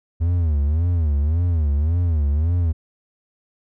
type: tone with vibrato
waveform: triangle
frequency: 79.2 Hz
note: D#2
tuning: 31 cents sharp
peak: -14 dBFS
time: 0.2-2.73 s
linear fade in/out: 20 ms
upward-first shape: sine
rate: 1.8 Hz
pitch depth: 190 cents each way
effects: none